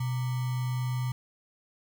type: tone with sample-and-hold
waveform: sine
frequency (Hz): 125.6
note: B2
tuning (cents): +30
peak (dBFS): -27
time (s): 0-1.12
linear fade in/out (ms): 5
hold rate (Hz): 1050
effects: none